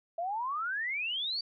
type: exponential sweep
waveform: sine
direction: up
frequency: 656 to 4678 Hz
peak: -31 dBFS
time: 0.18-1.41 s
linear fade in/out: 5 ms
effects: none